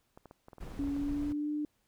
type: clicks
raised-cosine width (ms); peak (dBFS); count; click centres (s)
1; -36; 12; 0.175 / 0.257 / 0.311 / 0.484 / 0.532 / 0.583 / 0.629 / 0.678 / 0.719 / 0.839 / 0.874 / 0.965
type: noise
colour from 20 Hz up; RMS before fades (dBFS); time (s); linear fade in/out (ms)
brown; -42; 0.6-1.33; 10
type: tone with pitch glide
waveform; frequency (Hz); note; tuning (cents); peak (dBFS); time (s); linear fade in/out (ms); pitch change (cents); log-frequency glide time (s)
sine; 281.9 to 298.7; C#4 to D4; +29 to +29; -31; 0.79-1.65; 2; +100; 0.93-1.5
effects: pink hiss -75 dBFS RMS until 1.87 s